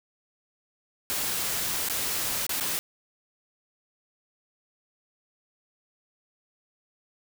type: noise with dropouts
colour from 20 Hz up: white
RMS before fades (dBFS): -29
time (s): 1.1-2.79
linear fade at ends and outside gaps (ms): 0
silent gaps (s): 1.886-1.898 / 2.466-2.493 / 2.6-2.608
effects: none